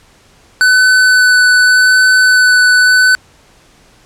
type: tone with vibrato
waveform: square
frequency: 1502 Hz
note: F#6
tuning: 26 cents sharp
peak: -6 dBFS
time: 0.61-3.15 s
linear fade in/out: 0 ms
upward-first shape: sine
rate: 0.85 Hz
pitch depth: 10 cents each way
effects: pink hiss -46 dBFS RMS until 4.05 s + low-pass 9000 Hz 12 dB/octave